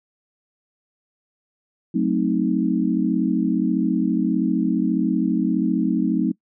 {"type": "chord", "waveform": "sine", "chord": "F# diminished seventh", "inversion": "none", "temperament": "equal with one note detuned", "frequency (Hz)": [185, 220, 261.6, 314], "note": ["F#3", "A3", "C4", "Eb4"], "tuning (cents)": [0, 0, 0, 16], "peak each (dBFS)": -23, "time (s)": [1.94, 6.32], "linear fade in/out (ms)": 10, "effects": ["noise-tail reverb RT60 0.1 s tail -23 dB re dry"]}